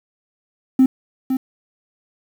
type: tone with echo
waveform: triangle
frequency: 261.6 Hz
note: C4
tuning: in tune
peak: -5 dBFS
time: 0.79-0.86 s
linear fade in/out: 5 ms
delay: 510 ms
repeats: 1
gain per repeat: -9 dB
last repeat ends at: 1.37 s
effects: tanh soft clip ceiling -5 dBFS + 7-bit